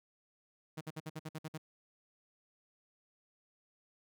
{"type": "tone bursts", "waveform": "sawtooth", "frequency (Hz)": 157, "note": "D#3", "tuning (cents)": 16, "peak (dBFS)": -36, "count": 9, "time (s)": [0.77, 1.579], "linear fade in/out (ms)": 10, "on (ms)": 41, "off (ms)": 55, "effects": []}